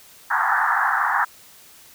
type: band-pass noise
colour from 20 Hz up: white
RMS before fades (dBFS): -20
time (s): 0.3-1.25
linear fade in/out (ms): 10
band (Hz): 750 to 1800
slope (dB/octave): 96
effects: white hiss -48 dBFS RMS until 1.94 s